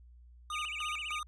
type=tone with tremolo; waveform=square; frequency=1225 Hz; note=D#6; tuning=27 cents flat; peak=-37 dBFS; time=0.5-1.23 s; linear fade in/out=2 ms; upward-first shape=square; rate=3.3 Hz; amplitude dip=80%
type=tone with vibrato; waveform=triangle; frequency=2600 Hz; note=E7; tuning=24 cents flat; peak=-35 dBFS; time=0.52-1.2 s; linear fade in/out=20 ms; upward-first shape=sine; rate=15 Hz; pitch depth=240 cents each way
effects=added 60 Hz sine -53 dBFS peak until 1.27 s + resampled to 24000 Hz